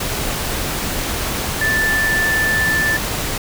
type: tone in noise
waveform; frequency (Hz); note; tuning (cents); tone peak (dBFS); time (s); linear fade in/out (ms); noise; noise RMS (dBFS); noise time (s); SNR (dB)
sine; 1760; A6; 0; -15; 1.61-2.97; 5; pink; -22; 0-3.38; +4
effects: none